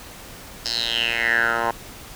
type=tone with band-pass filter sweep; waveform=10% pulse; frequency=116.54 Hz; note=A#2; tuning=in tune; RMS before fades=-22 dBFS; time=0.65-1.71 s; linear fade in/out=5 ms; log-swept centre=5000 to 1000 Hz; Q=6.7; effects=pink hiss -40 dBFS RMS until 2.15 s